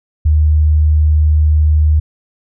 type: tone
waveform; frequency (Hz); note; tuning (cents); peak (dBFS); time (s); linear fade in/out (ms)
sine; 76.5; D#2; -29; -7; 0.25-2; 10
effects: none